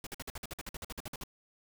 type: noise bursts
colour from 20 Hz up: pink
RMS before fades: -41 dBFS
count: 16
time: 0.04-1.237 s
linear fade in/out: 2 ms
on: 27 ms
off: 51 ms
effects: none